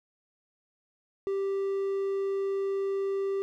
triangle tone, 392 Hz, G4, in tune, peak -25 dBFS, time 1.27-3.42 s, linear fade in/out 0 ms, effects none

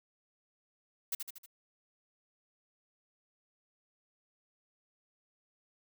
blue noise with echo, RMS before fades -34 dBFS, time 1.12-1.15 s, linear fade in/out 5 ms, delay 78 ms, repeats 4, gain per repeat -5 dB, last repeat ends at 1.462 s, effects none

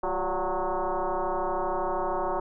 sine tone with frequency modulation, 168.6 Hz, E3, 39 cents sharp, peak -25 dBFS, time 0.03-2.4 s, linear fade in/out 5 ms, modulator 185 Hz, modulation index 5.4, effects none

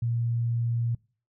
sine tone, 117.5 Hz, A#2, 14 cents sharp, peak -24 dBFS, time 0.02-0.95 s, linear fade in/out 5 ms, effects noise-tail reverb RT60 0.4 s tail -24 dB re dry

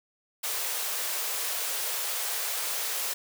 white high-pass noise, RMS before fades -31 dBFS, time 0.43-3.14 s, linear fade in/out 10 ms, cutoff 410 Hz, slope 48 dB/octave, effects none

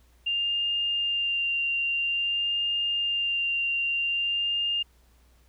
sine tone with vibrato, 2794 Hz, F7, in tune, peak -24 dBFS, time 0.26-4.83 s, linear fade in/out 10 ms, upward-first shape sine, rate 0.5 Hz, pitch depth 13 cents each way, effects added 60 Hz sine -57 dBFS peak until 5.48 s + pink hiss -65 dBFS RMS until 5.48 s

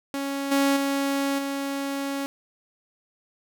sawtooth tone with level steps, 277.2 Hz, C#4, in tune, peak -23 / -15 / -19 / -23 dBFS, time 0.14-2.26 s, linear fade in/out 0 ms, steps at 0.51 / 0.76 / 1.38 s, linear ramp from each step 10 ms, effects none

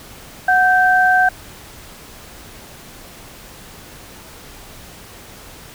sine tone pair together, 736.7 / 1559 Hz, F#5 / G6, -8 / -10 cents, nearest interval octave + minor second, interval 1298 cents, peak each -13 dBFS, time 0.48-1.29 s, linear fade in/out 5 ms, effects pink hiss -39 dBFS RMS until 5.74 s

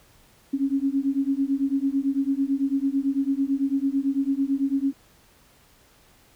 sine beating tone pair, 270 / 279 Hz, C#4 / C#4, -45 / +11 cents, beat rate 9 Hz, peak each -24 dBFS, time 0.53-4.93 s, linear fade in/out 10 ms, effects pink hiss -57 dBFS RMS until 6.35 s

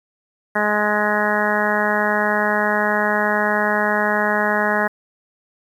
harmonic tone, 209.6 Hz, G#3, 16 cents sharp, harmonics 1 / 2 / 3 / 4 / 5 / 6 / 7 / 8 / 9, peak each -25 / -26 / -23 / -24 / -26 / -29 / -26 / -23 / -25 dBFS, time 0.55-4.88 s, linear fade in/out 10 ms, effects 8-bit

